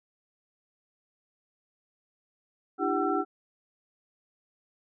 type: tone cluster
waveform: sine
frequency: 298.3 / 338.4 / 397.5 / 754 / 1342 Hz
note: D4 / E4 / G4 / F#5 / E6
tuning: +27 / +45 / +24 / +32 / +31 cents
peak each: -31 dBFS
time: 2.78-3.25 s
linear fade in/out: 50 ms
effects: none